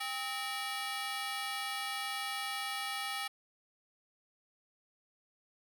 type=ring-modulated tone; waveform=15% pulse; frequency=1041 Hz; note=C6; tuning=9 cents flat; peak=-26 dBFS; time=0-3.28 s; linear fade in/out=10 ms; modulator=241 Hz; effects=none